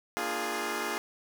10% pulse chord, Bb dominant seventh, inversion none, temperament equal with one note detuned, 233.1 / 300.4 / 349.2 / 415.3 Hz, Bb3 / D4 / F4 / Ab4, 0 / +39 / 0 / 0 cents, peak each -31 / -31 / -27 / -26 dBFS, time 0.17-0.98 s, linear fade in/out 0 ms, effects none

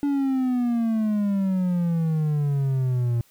triangle exponential sweep, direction down, 288.3 to 116.54 Hz, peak -18 dBFS, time 0.03-3.21 s, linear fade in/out 0 ms, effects white hiss -59 dBFS RMS until 3.3 s

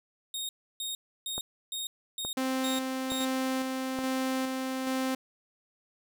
sawtooth tone bursts, 3715 Hz, A#7, 7 cents flat, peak -30 dBFS, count 7, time 0.34-3.25 s, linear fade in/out 2 ms, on 150 ms, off 310 ms
click train, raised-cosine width 1 ms, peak -23 dBFS, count 4, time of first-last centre 1.38-3.989 s, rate 1.15 Hz
sawtooth tone with tremolo, 261.6 Hz, C4, in tune, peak -24 dBFS, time 2.37-5.15 s, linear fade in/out 5 ms, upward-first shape square, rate 1.2 Hz, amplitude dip 30%
effects none

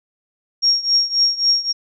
sine tone with tremolo, 5570 Hz, F8, 5 cents flat, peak -10 dBFS, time 0.62-1.73 s, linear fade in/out 20 ms, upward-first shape triangle, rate 3.7 Hz, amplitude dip 90%, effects none

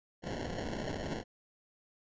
white noise with sample-and-hold, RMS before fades -38 dBFS, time 0.22-1.24 s, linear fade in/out 50 ms, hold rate 1225 Hz, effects resampled to 16000 Hz

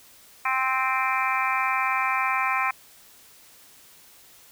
harmonic tone with a mistuned harmonic, 261.6 Hz, C4, in tune, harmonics 3 / 4 / 5 / 6 / 7 / 8 / 9 / 10, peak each -30 / -26 / -29 / -36 / -32 / -34 / -28 / -37 dBFS, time 0.45-2.71 s, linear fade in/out 5 ms, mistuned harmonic 10, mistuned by -54 cents, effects white hiss -52 dBFS RMS until 4.51 s

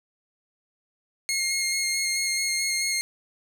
15% pulse tone with vibrato, 2144 Hz, C7, 42 cents sharp, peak -17 dBFS, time 1.29-3.01 s, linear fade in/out 0 ms, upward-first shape square, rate 4.6 Hz, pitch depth 14 cents each way, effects none

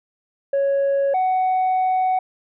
sine tone pair in turn, 554.4 / 745.7 Hz, C#5 / F#5, 0 / +13 cents, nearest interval perfect fourth, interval 513 cents, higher second, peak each -14 dBFS, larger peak neither, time 0.53-1.14 / 1.14-2.19 s, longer second, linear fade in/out 5 ms, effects tanh soft clip ceiling -15 dBFS

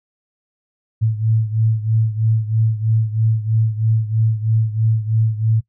sine beating tone pair, 110 / 113.1 Hz, A2 / A2, 0 / +48 cents, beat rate 3.1 Hz, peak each -16 / -20 dBFS, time 1.01-5.61 s, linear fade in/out 20 ms, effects noise-tail reverb RT60 0.1 s tail -20 dB re dry

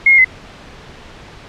sine tone with pitch steps, 2153 / 2140 / 2045 Hz, C7 / C7 / C7, +49 / +38 / -40 cents, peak -5 dBFS, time 0.06-0.246 s, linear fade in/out 5 ms, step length 62 ms, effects pink hiss -37 dBFS RMS until 1.48 s + low-pass 4000 Hz 12 dB/octave

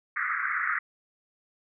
pink band-pass noise, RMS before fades -29 dBFS, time 0.16-0.79 s, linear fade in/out 5 ms, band 1200 to 2100 Hz, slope 96 dB/octave, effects none

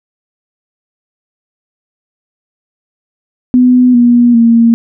sine tone with pitch steps, 250 / 240.5 / 231.4 Hz, B3 / B3 / A#3, +21 / -46 / -13 cents, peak -3 dBFS, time 3.54-4.74 s, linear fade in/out 0 ms, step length 400 ms, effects none

